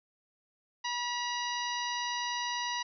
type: harmonic tone with a mistuned harmonic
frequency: 969 Hz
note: B5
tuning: 33 cents flat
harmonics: 1 / 2 / 3 / 4 / 5 / 6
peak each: -35 / -38 / -40 / -41 / -42 / -43 dBFS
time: 0.84-2.83 s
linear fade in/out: 10 ms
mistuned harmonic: 3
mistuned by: -32 cents
effects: none